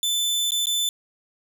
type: tone with dropouts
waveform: sawtooth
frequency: 3520 Hz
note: A7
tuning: in tune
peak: -18 dBFS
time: 0.03-0.89 s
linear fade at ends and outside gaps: 1 ms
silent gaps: 0.507-0.519 / 0.657-0.669 s
effects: none